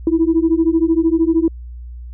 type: beating tone pair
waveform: sine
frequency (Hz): 321.2 / 334.2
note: E4 / E4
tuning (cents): -45 / +24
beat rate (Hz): 13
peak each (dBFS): -14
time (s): 0.07-1.48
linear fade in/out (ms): 2
effects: tanh soft clip ceiling -5 dBFS + added 60 Hz sine -29 dBFS peak until 2.13 s